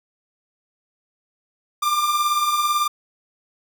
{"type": "beating tone pair", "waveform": "45% pulse", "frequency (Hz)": [1177, 1195], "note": ["D6", "D6"], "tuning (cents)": [3, 30], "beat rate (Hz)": 18, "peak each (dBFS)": [-26, -19], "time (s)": [1.82, 2.88], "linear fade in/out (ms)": 10, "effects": []}